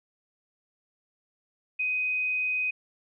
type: tone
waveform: sine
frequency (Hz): 2506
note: D#7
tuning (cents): +12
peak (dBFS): -25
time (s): 1.79-2.71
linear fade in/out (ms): 10
effects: none